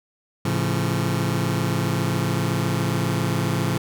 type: chord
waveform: sawtooth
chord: A augmented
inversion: none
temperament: just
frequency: 110 / 137.5 / 171.88 Hz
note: A2 / C#3 / E#3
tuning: 0 / -14 / -27 cents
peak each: -21 dBFS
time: 0.45-3.78 s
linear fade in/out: 5 ms
effects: none